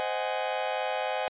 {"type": "chord", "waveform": "40% pulse", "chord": "Ab dominant seventh", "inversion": "first", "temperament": "just", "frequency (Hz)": [519.1, 623, 747.5, 830.6], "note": ["C5", "Eb5", "Gb5", "Ab5"], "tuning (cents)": [-14, 2, 17, 0], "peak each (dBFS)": -33, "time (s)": [0, 1.28], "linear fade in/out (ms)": 0, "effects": ["resampled to 8000 Hz"]}